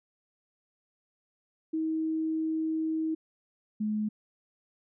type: tone pair in turn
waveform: sine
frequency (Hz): 318.2 / 213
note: D#4 / G#3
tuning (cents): +39 / +44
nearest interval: perfect fifth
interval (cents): 695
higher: first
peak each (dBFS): -27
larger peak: neither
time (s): 1.73-3.15 / 3.8-4.09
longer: first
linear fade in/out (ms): 10
effects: none